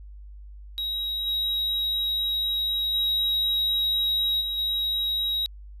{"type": "tone with level steps", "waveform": "triangle", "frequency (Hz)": 3826, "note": "A#7", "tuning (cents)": 44, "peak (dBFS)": [-25, -22, -20, -25, -22], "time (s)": [0.78, 5.46], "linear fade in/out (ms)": 0, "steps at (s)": [1.26, 2.93, 4.4, 4.57], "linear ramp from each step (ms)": 20, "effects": ["added 50 Hz sine -40 dBFS peak until 5.8 s", "resampled to 32000 Hz"]}